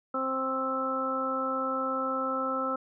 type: harmonic tone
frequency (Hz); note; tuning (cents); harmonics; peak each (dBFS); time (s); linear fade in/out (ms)
263.2; C4; +10; 1 / 2 / 3 / 4 / 5; -35 / -33 / -41 / -39 / -30; 0.14-2.76; 5
effects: none